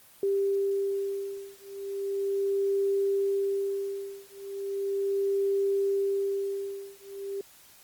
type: beating tone pair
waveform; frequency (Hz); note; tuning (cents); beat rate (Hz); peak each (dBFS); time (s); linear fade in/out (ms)
sine; 395 / 395.37; G4 / G4; +13 / +15; 0.37; -29; 0.23-7.41; 2
effects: white hiss -55 dBFS RMS until 7.83 s + Opus 24 kbps